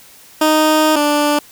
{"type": "tone pair in turn", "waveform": "15% pulse", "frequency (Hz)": [310, 294.1], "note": ["D#4", "D4"], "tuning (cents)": [-6, 3], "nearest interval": "minor second", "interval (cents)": 91, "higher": "first", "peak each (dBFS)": [-4, -6], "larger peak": "first", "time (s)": [[0.41, 0.96], [0.96, 1.39]], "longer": "first", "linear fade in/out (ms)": 5, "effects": ["white hiss -43 dBFS RMS until 1.51 s"]}